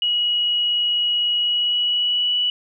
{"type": "tone with pitch glide", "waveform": "sine", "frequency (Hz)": [2909, 2950], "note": ["F#7", "F#7"], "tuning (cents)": [-30, -6], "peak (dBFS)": -17, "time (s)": [0.02, 2.5], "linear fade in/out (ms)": 2, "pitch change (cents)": 24, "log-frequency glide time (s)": [1.38, 2.38], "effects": []}